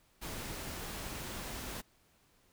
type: noise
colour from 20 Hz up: pink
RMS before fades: -42 dBFS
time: 0.21-1.82 s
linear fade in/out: 20 ms
effects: pink hiss -69 dBFS RMS until 2.52 s